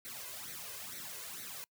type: noise with flanger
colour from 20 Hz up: white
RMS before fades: -45 dBFS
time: 0.05-1.64 s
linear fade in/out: 0 ms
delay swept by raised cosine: 0.49 to 1.99 ms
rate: 2.2 Hz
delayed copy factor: +0.7
effects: noise-tail reverb RT60 0.1 s tail -26 dB re dry + high-pass 100 Hz 12 dB/octave